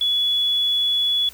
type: tone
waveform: sine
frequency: 3400 Hz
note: G#7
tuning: 40 cents sharp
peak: -17 dBFS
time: 0.01-1.29 s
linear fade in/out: 2 ms
effects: added 60 Hz sine -50 dBFS peak until 1.33 s + white hiss -45 dBFS RMS until 1.33 s